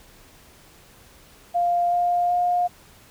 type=tone with pitch steps; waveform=sine; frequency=699 / 704.7 / 710.4 Hz; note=F5 / F5 / F5; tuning=+1 / +15 / +29 cents; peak=-18 dBFS; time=1.54-2.68 s; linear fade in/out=20 ms; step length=380 ms; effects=pink hiss -51 dBFS RMS until 3.1 s